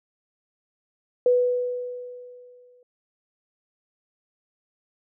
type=tone with exponential decay; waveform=sine; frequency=493.9 Hz; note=B4; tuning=in tune; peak=-14 dBFS; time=1.26-2.83 s; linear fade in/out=2 ms; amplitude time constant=340 ms; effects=none